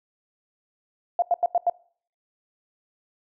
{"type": "tone bursts", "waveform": "sine", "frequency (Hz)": 698.5, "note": "F5", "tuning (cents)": 0, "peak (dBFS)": -17, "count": 5, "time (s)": [1.19, 1.698], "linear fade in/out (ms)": 2, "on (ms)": 32, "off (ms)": 87, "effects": ["noise-tail reverb RT60 0.5 s tail -23 dB re dry"]}